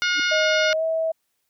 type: harmonic tone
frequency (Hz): 718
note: F5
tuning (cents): +48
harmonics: 2 / 3 / 4 / 5 / 6 / 7 / 8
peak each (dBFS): -22 / -26 / -28 / -30 / -32 / -33 / -34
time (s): 0.02-0.73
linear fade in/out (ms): 0
type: tone with exponential growth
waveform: sine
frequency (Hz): 297.8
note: D4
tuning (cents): +24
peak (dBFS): -28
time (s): 0.12-0.2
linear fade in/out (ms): 2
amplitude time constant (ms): 17
type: tone with pitch glide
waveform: sine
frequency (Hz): 625 to 647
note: D#5 to E5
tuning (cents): +8 to -32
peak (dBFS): -20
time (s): 0.31-1.12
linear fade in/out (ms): 10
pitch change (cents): +60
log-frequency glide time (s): 0.72-0.83
effects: white hiss -73 dBFS RMS until 1.49 s